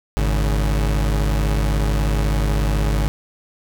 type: tone pair together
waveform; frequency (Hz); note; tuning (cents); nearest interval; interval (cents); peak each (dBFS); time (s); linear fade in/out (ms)
40% pulse; 51.6 / 138.59; G#1 / C#3; -10 / 0; octave + perfect fourth; 1710; -16 / -24; 0.17-3.08; 0
effects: none